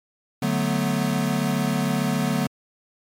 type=chord; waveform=square; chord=B minor seventh; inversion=first; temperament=equal; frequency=146.83 / 185 / 220 / 246.9 Hz; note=D3 / F#3 / A3 / B3; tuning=0 / 0 / 0 / 0 cents; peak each=-27 dBFS; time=0.42-2.47 s; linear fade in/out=5 ms; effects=MP3 64 kbps